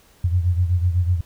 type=beating tone pair; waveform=sine; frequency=87.31 / 95.31 Hz; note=F2 / G2; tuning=0 / -48 cents; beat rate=8 Hz; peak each=-17 / -23 dBFS; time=0.24-1.21 s; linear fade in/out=5 ms; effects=pink hiss -54 dBFS RMS until 1.25 s